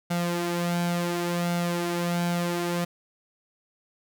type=tone with flanger; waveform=sawtooth; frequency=173.4 Hz; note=F3; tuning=12 cents flat; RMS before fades=-27 dBFS; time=0.1-2.85 s; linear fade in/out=10 ms; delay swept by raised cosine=1.4 to 4.5 ms; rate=0.7 Hz; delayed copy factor=+0.55; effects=none